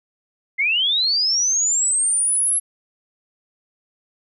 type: linear sweep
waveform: sine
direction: up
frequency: 2046 to 11175 Hz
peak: -16 dBFS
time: 0.58-2.6 s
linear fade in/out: 20 ms
effects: none